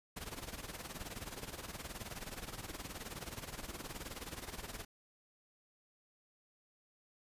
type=noise with tremolo; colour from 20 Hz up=pink; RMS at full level=-43 dBFS; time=0.16-4.85 s; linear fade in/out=10 ms; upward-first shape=sine; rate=19 Hz; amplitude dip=75%; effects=resampled to 32000 Hz